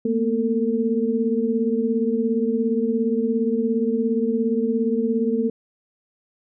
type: tone cluster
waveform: sine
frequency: 223 / 240.2 / 450.7 Hz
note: A3 / B3 / A4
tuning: +23 / -48 / +42 cents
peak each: -23 dBFS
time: 0.05-5.5 s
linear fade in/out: 5 ms
effects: none